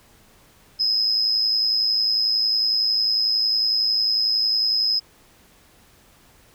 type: tone with amplitude modulation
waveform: sine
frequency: 5090 Hz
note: D#8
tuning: 39 cents sharp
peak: -14 dBFS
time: 0.79-5 s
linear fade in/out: 20 ms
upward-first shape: sine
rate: 111 Hz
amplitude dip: 65%
effects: tanh soft clip ceiling -11 dBFS + pink hiss -54 dBFS RMS until 6.54 s